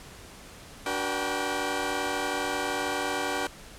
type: tone cluster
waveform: 15% pulse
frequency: 290.9 / 375.1 / 481.2 / 783 Hz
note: D4 / F#4 / B4 / G5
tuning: -16 / +24 / -45 / -2 cents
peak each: -27 dBFS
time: 0.86-3.47 s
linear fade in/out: 2 ms
effects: pink hiss -47 dBFS RMS until 3.78 s + low-pass 11000 Hz 12 dB/octave